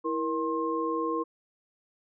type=tone cluster; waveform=sine; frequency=326.3 / 471.6 / 1064 Hz; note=E4 / A#4 / C6; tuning=-18 / +20 / +29 cents; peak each=-31 dBFS; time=0.04-1.24 s; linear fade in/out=20 ms; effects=none